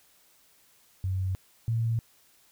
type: tone pair in turn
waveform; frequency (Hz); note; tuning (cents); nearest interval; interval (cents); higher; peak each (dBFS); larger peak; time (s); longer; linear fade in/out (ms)
sine; 94 / 114.46; F#2 / A#2; +28 / -31; minor third; 341; second; -26 / -24; second; 1.04-1.35 / 1.68-1.99; neither; 0
effects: white hiss -62 dBFS RMS until 2.51 s